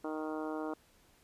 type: harmonic tone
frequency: 155.56 Hz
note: D#3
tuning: in tune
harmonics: 2 / 3 / 4 / 5 / 6 / 7 / 8 / 9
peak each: -38 / -42 / -44 / -46 / -48 / -49 / -50 / -51 dBFS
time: 0.04-0.74 s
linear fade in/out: 5 ms
effects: pink hiss -66 dBFS RMS until 1.23 s + resampled to 32000 Hz